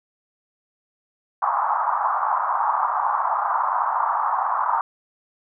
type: band-pass noise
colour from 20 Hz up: white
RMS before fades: -22 dBFS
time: 1.42-4.81 s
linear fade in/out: 2 ms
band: 780 to 1200 Hz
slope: 48 dB/octave
effects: none